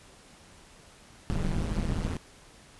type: noise with amplitude modulation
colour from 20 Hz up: brown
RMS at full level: -25 dBFS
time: 1.3-2.17 s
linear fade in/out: 0 ms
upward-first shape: sine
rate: 163 Hz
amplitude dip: 100%
effects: pink hiss -54 dBFS RMS until 2.79 s + resampled to 24000 Hz